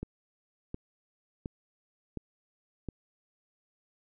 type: click train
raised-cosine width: 3 ms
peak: -23 dBFS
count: 5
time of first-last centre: 0.03-2.887 s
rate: 1.4 Hz
effects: none